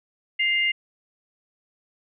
sine tone pair together, 2090 / 2819 Hz, C7 / F7, -2 / +16 cents, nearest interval perfect fourth, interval 518 cents, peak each -21 / -24 dBFS, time 0.39-0.72 s, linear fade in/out 10 ms, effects none

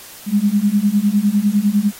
sine beating tone pair, 200 / 209.9 Hz, G3 / G#3, +35 / +19 cents, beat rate 9.9 Hz, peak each -16 / -15 dBFS, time 0.26-1.92 s, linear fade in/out 50 ms, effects white hiss -38 dBFS RMS until 1.99 s + AAC 48 kbps

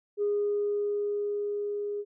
sine tone with level ramp, 411.2 Hz, G#4, 17 cents flat, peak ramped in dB -23 to -30 dBFS, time 0.17-2.05 s, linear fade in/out 50 ms, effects tanh soft clip ceiling -20 dBFS

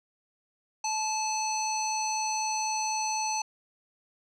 square tone with low-pass filter, 868 Hz, A5, 24 cents flat, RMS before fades -30 dBFS, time 0.84-3.42 s, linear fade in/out 5 ms, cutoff 5800 Hz, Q 5.9, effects none

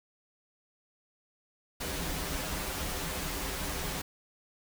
pink noise with comb filter, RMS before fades -35 dBFS, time 1.8-4.02 s, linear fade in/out 10 ms, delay 8.8 ms, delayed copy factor -0.85, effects none

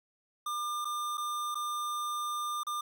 square tone with dropouts, 1200 Hz, D6, 37 cents sharp, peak -33 dBFS, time 0.46-2.81 s, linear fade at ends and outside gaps 5 ms, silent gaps 0.847-0.852 / 1.173-1.178 / 1.546-1.553 / 2.634-2.667 s, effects none

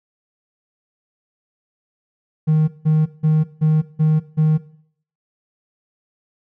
triangle tone bursts, 155.56 Hz, D#3, in tune, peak -9 dBFS, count 6, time 2.47-4.58 s, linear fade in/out 20 ms, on 210 ms, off 170 ms, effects noise-tail reverb RT60 0.6 s tail -19 dB re dry + tanh soft clip ceiling -6 dBFS

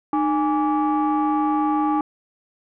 sine tone cluster, 304.6 / 828 / 1160 Hz, D#4 / G#5 / D6, -37 / -5 / -22 cents, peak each -19 / -21 / -25 dBFS, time 0.13-2.01 s, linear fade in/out 2 ms, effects tanh soft clip ceiling -12 dBFS

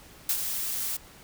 blue noise with ADSR envelope, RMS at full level -24 dBFS, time 0.29-0.97 s, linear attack 4 ms, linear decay 69 ms, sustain -7 dB, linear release 7 ms, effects pink hiss -51 dBFS RMS until 1.23 s

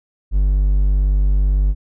triangle tone, 49 Hz, G1, in tune, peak -10 dBFS, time 0.31-1.75 s, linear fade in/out 50 ms, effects none

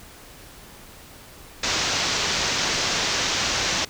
white low-pass noise, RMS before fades -24 dBFS, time 1.63-3.85 s, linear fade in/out 5 ms, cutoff 6500 Hz, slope 48 dB/octave, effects pink hiss -45 dBFS RMS until 3.89 s

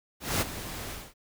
pink noise with ADSR envelope, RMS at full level -25 dBFS, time 0.2-1.14 s, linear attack 210 ms, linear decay 25 ms, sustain -13 dB, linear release 230 ms, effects none

